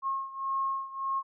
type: beating tone pair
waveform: sine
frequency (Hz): 1080 / 1081.7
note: C#6 / C#6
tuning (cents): -45 / -43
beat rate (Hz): 1.7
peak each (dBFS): -31 / -34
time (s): 0.02-1.23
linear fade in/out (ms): 50
effects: none